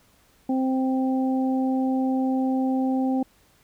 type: harmonic tone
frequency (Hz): 261.6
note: C4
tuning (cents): 0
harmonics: 1 / 2 / 3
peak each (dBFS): -21 / -32 / -31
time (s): 0.49-3.23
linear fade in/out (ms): 5
effects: pink hiss -60 dBFS RMS until 3.63 s